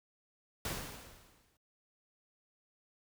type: noise with exponential decay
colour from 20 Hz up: pink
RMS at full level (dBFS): -36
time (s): 0.65-1.57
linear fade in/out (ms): 2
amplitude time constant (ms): 200
effects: noise-tail reverb RT60 0.1 s tail -24 dB re dry